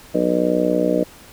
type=harmonic tone; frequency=60.9 Hz; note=B1; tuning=24 cents flat; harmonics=3 / 4 / 5 / 6 / 7 / 8 / 9 / 10; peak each=-24 / -26 / -21 / -29 / -28 / -21 / -29 / -22 dBFS; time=0.14-1.04 s; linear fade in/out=10 ms; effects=pink hiss -44 dBFS RMS until 1.32 s